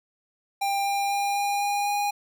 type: tone with pitch steps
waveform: square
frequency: 795 / 799.6 / 804.2 / 808.9 / 813.6 / 818.3 Hz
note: G5 / G5 / G5 / G#5 / G#5 / G#5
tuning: +24 / +34 / +44 / -46 / -36 / -26 cents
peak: -24 dBFS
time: 0.61-2.11 s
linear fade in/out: 10 ms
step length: 250 ms
effects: none